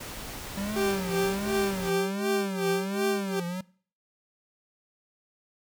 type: noise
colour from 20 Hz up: pink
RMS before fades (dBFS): -39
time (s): 0-1.9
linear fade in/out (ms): 10
type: tone with vibrato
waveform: square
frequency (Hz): 193.6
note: G3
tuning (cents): -21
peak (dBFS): -31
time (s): 0.57-3.61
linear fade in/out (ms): 5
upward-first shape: triangle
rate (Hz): 1.3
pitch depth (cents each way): 210
type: tone with tremolo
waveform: 40% pulse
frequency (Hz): 392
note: G4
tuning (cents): 0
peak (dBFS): -23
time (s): 0.76-3.4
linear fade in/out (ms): 5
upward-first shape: sine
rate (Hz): 2.7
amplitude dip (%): 85
effects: noise-tail reverb RT60 0.5 s tail -23 dB re dry